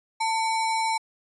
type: tone with sample-and-hold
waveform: sine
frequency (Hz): 894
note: A5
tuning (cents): +27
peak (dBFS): -22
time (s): 0.2-0.98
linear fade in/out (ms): 10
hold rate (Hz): 3150
effects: resampled to 24000 Hz